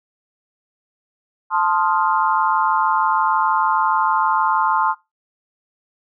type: chord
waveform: sine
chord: F dominant seventh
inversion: first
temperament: equal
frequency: 880 / 1046.5 / 1244.5 / 1396.9 Hz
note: A5 / C6 / Eb6 / F6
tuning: 0 / 0 / 0 / 0 cents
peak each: -19 / -19 / -23 / -25 dBFS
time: 1.5-4.95 s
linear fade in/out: 50 ms
effects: noise-tail reverb RT60 0.2 s tail -19 dB re dry